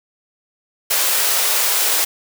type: high-pass noise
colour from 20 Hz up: white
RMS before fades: -17 dBFS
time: 0.9-2.05 s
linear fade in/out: 10 ms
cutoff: 400 Hz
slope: 24 dB/octave
effects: none